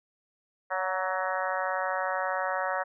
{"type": "harmonic tone with a mistuned harmonic", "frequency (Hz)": 187.3, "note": "F#3", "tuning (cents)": 21, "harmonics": [3, 4, 5, 6, 7, 8, 9, 10], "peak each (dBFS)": [-33, -34, -35, -36, -36, -37, -38, -38], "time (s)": [0.7, 2.84], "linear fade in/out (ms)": 20, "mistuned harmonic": 4, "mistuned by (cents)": -29, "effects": []}